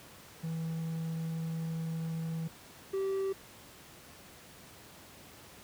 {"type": "tone pair in turn", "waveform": "triangle", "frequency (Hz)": [162.9, 387.4], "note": ["E3", "G4"], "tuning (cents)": [-20, -20], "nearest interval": "octave + minor third", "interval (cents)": 1500, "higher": "second", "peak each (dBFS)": [-31, -28], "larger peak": "second", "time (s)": [[0.43, 2.48], [2.93, 3.33]], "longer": "first", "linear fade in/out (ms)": 10, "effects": ["pink hiss -53 dBFS RMS until 5.63 s", "high-pass 80 Hz 12 dB/octave"]}